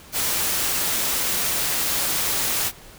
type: noise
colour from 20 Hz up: white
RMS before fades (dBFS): -23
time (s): 0.12-2.72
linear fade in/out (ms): 50
effects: pink hiss -45 dBFS RMS until 2.98 s